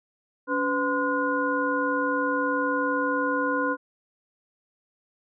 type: tone cluster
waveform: sine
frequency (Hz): 283.8 / 503 / 1032 / 1446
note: C#4 / B4 / C6 / F#6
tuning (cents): +41 / +32 / -24 / -40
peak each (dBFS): -28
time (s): 0.47-3.77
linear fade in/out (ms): 50
effects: none